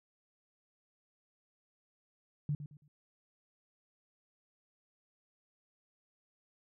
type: tone with echo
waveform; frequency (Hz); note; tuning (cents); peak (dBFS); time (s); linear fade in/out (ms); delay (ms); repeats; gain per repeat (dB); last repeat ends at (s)
sine; 146.83; D3; 0; -30; 2.49-2.55; 2; 110; 3; -11; 2.88
effects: none